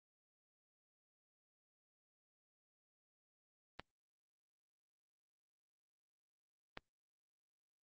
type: clicks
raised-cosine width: 0.3 ms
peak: -28 dBFS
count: 2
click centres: 3.796 / 6.774 s
effects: Opus 32 kbps